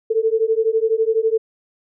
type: beating tone pair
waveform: sine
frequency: 440 / 452 Hz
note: A4 / A4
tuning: 0 / +47 cents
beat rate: 12 Hz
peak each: -18 dBFS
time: 0.1-1.38 s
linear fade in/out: 10 ms
effects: none